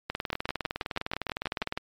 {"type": "two click trains", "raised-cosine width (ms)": 0.3, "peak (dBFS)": [-13, -14], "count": [9, 34], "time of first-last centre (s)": [[0.33, 1.618], [0.1, 1.775]], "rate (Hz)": [6.21, 19.7], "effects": ["MP3 96 kbps"]}